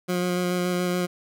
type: tone with vibrato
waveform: 20% pulse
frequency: 179 Hz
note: F3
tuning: 43 cents sharp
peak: -18 dBFS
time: 0.08-1.07 s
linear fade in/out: 20 ms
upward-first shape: square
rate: 7 Hz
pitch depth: 11 cents each way
effects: none